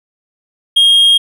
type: tone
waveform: triangle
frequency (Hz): 3245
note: G#7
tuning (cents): -41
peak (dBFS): -4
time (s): 0.76-1.18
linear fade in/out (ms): 10
effects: none